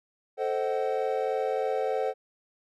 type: chord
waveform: triangle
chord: A diminished seventh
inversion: none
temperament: equal with one note detuned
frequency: 440 / 523.3 / 622.3 / 754.7 Hz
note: A4 / C5 / Eb5 / Gb5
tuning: 0 / 0 / 0 / +34 cents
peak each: -28 / -28 / -34 / -30 dBFS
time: 0.37-2.14 s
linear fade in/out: 50 ms
effects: none